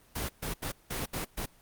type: noise bursts at uneven times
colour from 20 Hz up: pink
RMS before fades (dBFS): -34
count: 6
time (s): 0.15-0.29 / 0.42-0.54 / 0.62-0.72 / 0.9-1.06 / 1.13-1.25 / 1.37-1.46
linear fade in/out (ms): 10
effects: pink hiss -61 dBFS RMS until 1.61 s + Opus 24 kbps